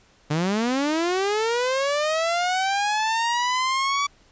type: linear sweep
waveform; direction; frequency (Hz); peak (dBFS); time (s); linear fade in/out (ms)
sawtooth; up; 144 to 1148; -17; 0.3-4.07; 10
effects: pink hiss -57 dBFS RMS until 4.31 s + resampled to 16000 Hz